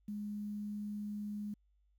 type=tone with quantisation; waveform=sine; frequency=207.7 Hz; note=G#3; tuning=in tune; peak=-38 dBFS; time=0.08-1.54 s; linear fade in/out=5 ms; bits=11; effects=added 50 Hz sine -69 dBFS peak until 1.98 s